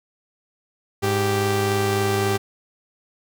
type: tone pair together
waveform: sawtooth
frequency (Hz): 103.83 / 391.7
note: G#2 / G4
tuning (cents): 0 / -1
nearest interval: octave + major seventh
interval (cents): 2299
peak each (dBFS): -19 / -17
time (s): 1.02-2.38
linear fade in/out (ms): 20
effects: none